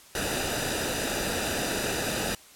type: noise with comb filter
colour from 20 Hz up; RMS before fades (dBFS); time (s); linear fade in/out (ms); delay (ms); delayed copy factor
pink; -29; 0.15-2.35; 2; 0.92; -0.65
effects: white hiss -52 dBFS RMS until 2.55 s + low-pass 12000 Hz 12 dB/octave